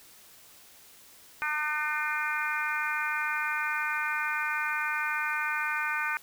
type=harmonic tone; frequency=302.2 Hz; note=D4; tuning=50 cents sharp; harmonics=3 / 4 / 5 / 6 / 7 / 8; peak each=-37 / -35 / -31 / -37 / -37 / -35 dBFS; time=1.42-6.17 s; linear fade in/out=0 ms; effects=white hiss -54 dBFS RMS until 6.22 s